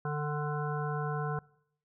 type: harmonic tone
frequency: 148.6 Hz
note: D3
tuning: 21 cents sharp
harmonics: 1 / 3 / 5 / 7 / 9 / 10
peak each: -33 / -38 / -40 / -41 / -43 / -43 dBFS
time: 0.05-1.39 s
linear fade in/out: 2 ms
effects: noise-tail reverb RT60 0.7 s tail -23 dB re dry

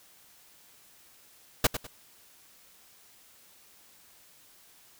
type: noise with echo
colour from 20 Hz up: pink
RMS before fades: -21 dBFS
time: 1.64-1.67 s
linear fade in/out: 5 ms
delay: 100 ms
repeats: 2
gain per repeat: -11 dB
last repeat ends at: 1.87 s
effects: white hiss -58 dBFS RMS until 4.99 s

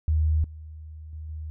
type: tone with level steps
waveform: sine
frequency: 77.78 Hz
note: D#2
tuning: in tune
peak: -19 / -38 / -34 / -32 dBFS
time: 0.08-1.5 s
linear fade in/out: 0 ms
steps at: 0.44 / 1.13 / 1.29 s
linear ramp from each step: 2 ms
effects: none

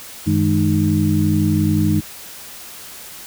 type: tone cluster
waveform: sine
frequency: 95.5 / 157.8 / 209.4 / 307.9 Hz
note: G2 / D#3 / G#3 / D#4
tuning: -45 / +25 / +15 / -18 cents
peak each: -19 dBFS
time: 0.26-2.01 s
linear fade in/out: 20 ms
effects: white hiss -36 dBFS RMS until 3.26 s

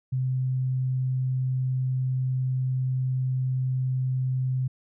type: tone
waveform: sine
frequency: 129.3 Hz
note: C3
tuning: 20 cents flat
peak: -23 dBFS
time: 0.12-4.68 s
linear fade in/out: 10 ms
effects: none

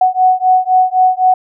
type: beating tone pair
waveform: sine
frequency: 740 / 743.9 Hz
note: F#5 / F#5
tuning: 0 / +9 cents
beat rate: 3.9 Hz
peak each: -11 dBFS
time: 0.01-1.34 s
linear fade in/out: 5 ms
effects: none

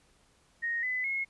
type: tone with pitch steps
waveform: sine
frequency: 1864.7 / 2010 / 2167 Hz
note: A#6 / B6 / C#7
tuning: 0 / +30 / -40 cents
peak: -29 dBFS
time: 0.62-1.25 s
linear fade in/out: 20 ms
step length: 210 ms
effects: pink hiss -66 dBFS RMS until 1.29 s + resampled to 24000 Hz

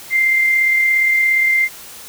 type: tone with amplitude modulation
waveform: sine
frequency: 2093 Hz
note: C7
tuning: in tune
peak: -10 dBFS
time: 0.1-1.69 s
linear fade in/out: 50 ms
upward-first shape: sine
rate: 37.2 Hz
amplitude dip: 30%
effects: white hiss -36 dBFS RMS until 2.08 s

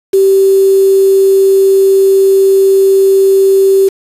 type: tone with quantisation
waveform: sine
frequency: 388 Hz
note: G4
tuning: 18 cents flat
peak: -4 dBFS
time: 0.13-3.89 s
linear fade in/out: 10 ms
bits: 4
effects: resampled to 32000 Hz

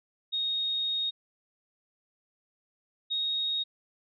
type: tone pair in turn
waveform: sine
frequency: 3729 / 3748 Hz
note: A#7 / A#7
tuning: 0 / +9 cents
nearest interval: unison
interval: 9 cents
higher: second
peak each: -27 dBFS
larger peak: neither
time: 0.32-1.11 / 3.1-3.64 s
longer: first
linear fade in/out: 20 ms
effects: none

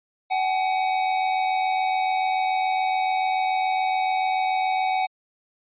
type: tone pair together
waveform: square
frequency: 753 / 840 Hz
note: F#5 / G#5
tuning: +30 / +19 cents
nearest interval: major second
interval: 189 cents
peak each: -22 / -30 dBFS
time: 0.3-5.07 s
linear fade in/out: 20 ms
effects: resampled to 8000 Hz

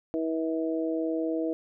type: harmonic tone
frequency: 161.4 Hz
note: E3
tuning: 36 cents flat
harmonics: 2 / 3 / 4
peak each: -28 / -32 / -34 dBFS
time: 0.14-1.53 s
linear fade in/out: 0 ms
effects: none

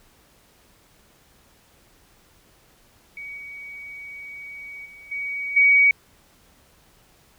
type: tone with level steps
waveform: sine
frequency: 2257 Hz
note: C#7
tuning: 31 cents sharp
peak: -33 / -35 / -42 / -26 / -12 dBFS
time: 3.17-5.91 s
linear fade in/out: 2 ms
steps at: 3.37 / 4.85 / 5.11 / 5.56 s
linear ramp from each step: 10 ms
effects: pink hiss -57 dBFS RMS until 7.38 s

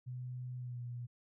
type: tone with pitch glide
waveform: sine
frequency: 125.4 to 121.27 Hz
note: B2 to B2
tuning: +27 to -31 cents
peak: -40 dBFS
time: 0.06-1.07 s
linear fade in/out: 20 ms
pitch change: -58 cents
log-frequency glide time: 0.57-0.81 s
effects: none

